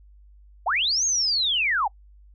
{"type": "linear two-way sweep", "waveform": "sine", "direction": "up then down", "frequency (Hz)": [587.3, 6600, 720], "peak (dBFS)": -20, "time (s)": [0.66, 1.88], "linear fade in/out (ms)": 10, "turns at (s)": 1.05, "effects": ["noise-tail reverb RT60 0.1 s tail -26 dB re dry", "added 50 Hz sine -48 dBFS peak until 2.34 s"]}